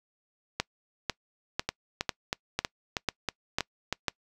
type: two click trains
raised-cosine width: 0.2 ms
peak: -9 / -11 dBFS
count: 8 / 8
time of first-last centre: 0.6-4.083 / 1.69-3.926 s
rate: 2.01 / 3.13 Hz
effects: noise-tail reverb RT60 0.1 s tail -25 dB re dry